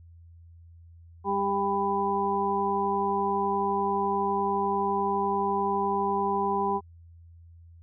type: harmonic tone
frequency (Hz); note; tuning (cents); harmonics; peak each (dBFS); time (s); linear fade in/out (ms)
198.7; G3; +24; 1 / 2 / 4 / 5; -33 / -29 / -29 / -28; 1.24-6.81; 50
effects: added 84 Hz sine -48 dBFS peak until 7.82 s